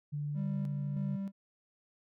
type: tone with pitch glide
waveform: sine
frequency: 146.5 to 143.15 Hz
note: D3 to D3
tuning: -4 to -44 cents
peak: -33 dBFS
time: 0.12-1.17 s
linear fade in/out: 20 ms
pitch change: -40 cents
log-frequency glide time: 0.49-0.59 s
type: tone with tremolo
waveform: triangle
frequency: 196 Hz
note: G3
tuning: in tune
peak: -32 dBFS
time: 0.34-1.32 s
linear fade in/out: 50 ms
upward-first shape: square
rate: 1.6 Hz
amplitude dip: 50%
effects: tanh soft clip ceiling -23 dBFS